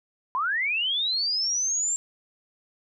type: linear sweep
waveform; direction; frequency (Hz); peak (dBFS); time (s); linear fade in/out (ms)
sine; up; 976 to 7459; -23; 0.35-1.96; 0
effects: none